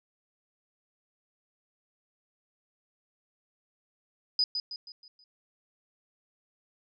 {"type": "tone with echo", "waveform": "sine", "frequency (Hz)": 4978, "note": "D#8", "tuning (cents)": 0, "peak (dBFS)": -22, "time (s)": [4.39, 4.44], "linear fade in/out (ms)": 2, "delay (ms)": 160, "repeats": 5, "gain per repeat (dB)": -7, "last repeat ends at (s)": 5.24, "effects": []}